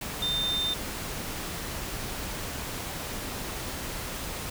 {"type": "tone in noise", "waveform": "sine", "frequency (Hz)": 3600, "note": "A7", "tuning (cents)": 39, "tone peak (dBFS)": -26, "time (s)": [0.22, 0.74], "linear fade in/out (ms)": 5, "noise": "pink", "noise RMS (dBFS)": -35, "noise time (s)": [0.01, 4.5], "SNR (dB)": 6, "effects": []}